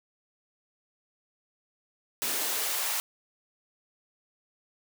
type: noise with high-pass filter sweep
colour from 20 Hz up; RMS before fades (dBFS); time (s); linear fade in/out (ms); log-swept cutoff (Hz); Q
white; -30; 2.22-3; 0; 240 to 850; 1.2
effects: none